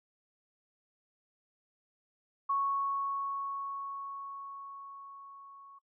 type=tone with level ramp; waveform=sine; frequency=1107 Hz; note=C#6; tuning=3 cents flat; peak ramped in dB=-27 to -51 dBFS; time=2.49-5.79 s; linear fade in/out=10 ms; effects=noise-tail reverb RT60 0.1 s tail -22 dB re dry